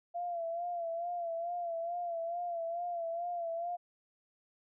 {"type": "tone with vibrato", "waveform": "sine", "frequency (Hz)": 684, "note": "F5", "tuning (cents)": -36, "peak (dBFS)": -34, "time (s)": [0.14, 3.77], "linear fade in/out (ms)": 20, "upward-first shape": "sine", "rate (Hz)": 2.3, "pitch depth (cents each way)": 55, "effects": []}